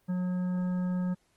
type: harmonic tone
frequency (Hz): 181.2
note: F#3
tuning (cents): -36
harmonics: 1 / 3 / 5 / 7 / 9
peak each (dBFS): -27 / -44 / -49 / -52 / -53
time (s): 0.08-1.15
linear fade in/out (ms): 20
effects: pink hiss -70 dBFS RMS until 1.36 s + Opus 24 kbps